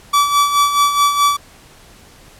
45% pulse tone with tremolo, 1152 Hz, D6, 34 cents flat, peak -9 dBFS, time 0.13-1.37 s, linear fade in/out 10 ms, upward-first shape sine, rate 4.7 Hz, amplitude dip 60%, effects pink hiss -44 dBFS RMS until 2.39 s + low-pass 12000 Hz 12 dB/octave

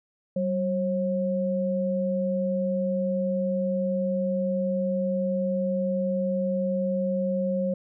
sine tone pair together, 190.71 / 540 Hz, G3 / C#5, -47 / -45 cents, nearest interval octave + tritone, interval 1802 cents, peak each -26 dBFS, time 0.36-7.74 s, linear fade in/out 5 ms, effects none

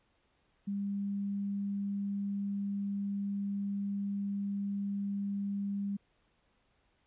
sine tone, 200.2 Hz, G3, 37 cents sharp, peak -32 dBFS, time 0.67-5.97 s, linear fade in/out 10 ms, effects pink hiss -73 dBFS RMS until 7.06 s + resampled to 8000 Hz

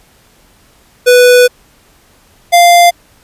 square tone pair in turn, 493.9 / 695.5 Hz, B4 / F5, 0 / -7 cents, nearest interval tritone, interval 593 cents, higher second, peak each -3 dBFS, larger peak neither, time 1.06-1.48 / 2.52-2.91 s, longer first, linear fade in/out 20 ms, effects pink hiss -47 dBFS RMS until 3.23 s + resampled to 32000 Hz

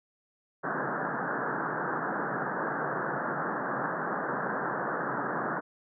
white band-pass noise, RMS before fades -32 dBFS, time 0.63-5.61 s, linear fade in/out 20 ms, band 130 to 1700 Hz, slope 96 dB/octave, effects none

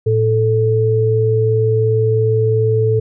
sine tone pair together, 112.47 / 438.6 Hz, A2 / A4, +38 / -6 cents, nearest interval 2 octaves, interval 2356 cents, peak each -14 dBFS, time 0.06-3 s, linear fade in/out 10 ms, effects none

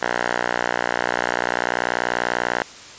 5% pulse tone with band-pass filter, 60.2 Hz, B1, 44 cents flat, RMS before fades -23 dBFS, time 0.01-2.63 s, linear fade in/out 10 ms, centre 1300 Hz, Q 2.1, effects white hiss -40 dBFS RMS until 2.98 s + resampled to 16000 Hz

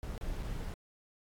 brown noise with dropouts, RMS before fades -38 dBFS, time 0.03-0.74 s, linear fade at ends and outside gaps 0 ms, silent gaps 0.178-0.21 / 0.427-0.432 s, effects AAC 64 kbps

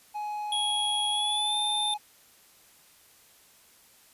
triangle tone, 839 Hz, G#5, 17 cents sharp, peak -29 dBFS, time 0.14-1.98 s, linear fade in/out 20 ms
square tone with pitch glide, 3322 to 3581 Hz, G#7 to A7, 0 to +30 cents, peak -27 dBFS, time 0.52-1.94 s, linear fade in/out 2 ms, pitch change +130 cents, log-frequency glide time 1.11-1.56 s
effects white hiss -58 dBFS RMS until 4.13 s + resampled to 32000 Hz

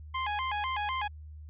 sawtooth tone with vibrato, 932.3 Hz, A#5, in tune, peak -26 dBFS, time 0.14-1.08 s, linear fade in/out 10 ms, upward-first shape square, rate 4 Hz, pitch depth 200 cents each way, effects added 76 Hz sine -43 dBFS peak until 1.49 s + resampled to 8000 Hz

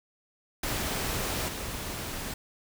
pink noise with level steps, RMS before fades -31 / -36 dBFS, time 0.63-2.34 s, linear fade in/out 5 ms, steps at 1.48 s, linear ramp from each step 5 ms, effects none

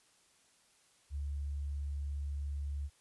sine tone, 71.4 Hz, D2, 48 cents flat, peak -35 dBFS, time 1.1-2.9 s, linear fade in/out 50 ms, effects white hiss -68 dBFS RMS until 3 s + resampled to 24000 Hz

